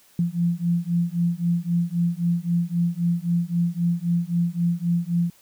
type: beating tone pair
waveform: sine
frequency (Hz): 170 / 173.8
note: F3 / F3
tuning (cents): -46 / -8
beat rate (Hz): 3.8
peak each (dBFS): -23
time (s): 0.19-5.3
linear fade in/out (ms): 2
effects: white hiss -56 dBFS RMS until 5.41 s